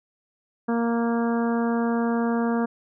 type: harmonic tone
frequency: 233.1 Hz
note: A#3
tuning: in tune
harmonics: 1 / 2 / 3 / 4 / 5 / 6 / 7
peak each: -22 / -28 / -32 / -34 / -36 / -38 / -39 dBFS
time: 0.68-2.66 s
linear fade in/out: 10 ms
effects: none